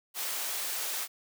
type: high-pass noise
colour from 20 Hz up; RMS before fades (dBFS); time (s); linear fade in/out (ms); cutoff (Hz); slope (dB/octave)
white; -34; 0.14-1.08; 50; 510; 12
effects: none